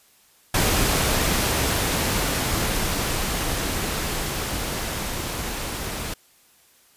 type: noise with level ramp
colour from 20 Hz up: pink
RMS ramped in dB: -20 to -30 dBFS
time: 0.54-6.14 s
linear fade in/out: 5 ms
effects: white hiss -57 dBFS RMS until 6.96 s + resampled to 32000 Hz